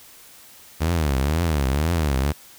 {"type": "tone with vibrato", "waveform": "sawtooth", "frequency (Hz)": 75.1, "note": "D2", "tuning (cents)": 39, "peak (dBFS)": -15, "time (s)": [0.8, 2.33], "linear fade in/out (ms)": 20, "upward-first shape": "triangle", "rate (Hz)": 2, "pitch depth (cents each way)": 280, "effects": ["white hiss -47 dBFS RMS until 2.58 s"]}